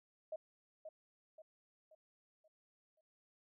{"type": "tone with echo", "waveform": "sine", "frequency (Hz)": 628, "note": "D#5", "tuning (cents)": 16, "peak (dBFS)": -40, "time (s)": [0.32, 0.36], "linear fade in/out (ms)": 5, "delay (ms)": 530, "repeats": 5, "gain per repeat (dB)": -7, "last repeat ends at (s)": 3.01, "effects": []}